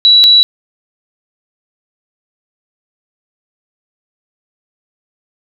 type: tone pair in turn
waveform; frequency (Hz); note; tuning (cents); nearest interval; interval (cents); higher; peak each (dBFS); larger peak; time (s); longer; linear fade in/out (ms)
sine; 3923 / 3923; B7 / B7; -12 / -12; unison; 0; neither; -3; neither; 0.05-0.24 / 0.24-0.43; neither; 0
effects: none